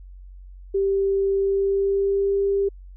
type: tone with pitch glide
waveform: sine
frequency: 392 to 396.8 Hz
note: G4 to G4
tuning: 0 to +21 cents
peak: -18 dBFS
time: 0.74-2.69 s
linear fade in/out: 10 ms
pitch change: +21 cents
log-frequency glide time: 1.36-2.39 s
effects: added 46 Hz sine -39 dBFS peak until 2.96 s